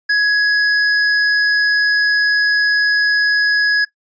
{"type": "tone", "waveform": "square", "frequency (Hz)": 1674, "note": "G#6", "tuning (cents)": 13, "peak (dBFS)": -12, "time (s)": [0.09, 3.85], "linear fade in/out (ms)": 10, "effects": ["noise-tail reverb RT60 0.1 s tail -18 dB re dry", "resampled to 16000 Hz"]}